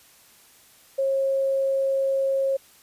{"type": "tone", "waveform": "sine", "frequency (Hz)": 541, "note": "C#5", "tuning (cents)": -42, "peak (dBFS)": -20, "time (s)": [0.98, 2.57], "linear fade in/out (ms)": 10, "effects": ["white hiss -54 dBFS RMS until 2.82 s", "resampled to 32000 Hz"]}